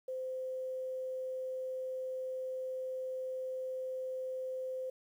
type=tone with quantisation; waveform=sine; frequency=517 Hz; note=C5; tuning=21 cents flat; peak=-36 dBFS; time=0.08-4.9 s; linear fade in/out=5 ms; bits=11; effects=none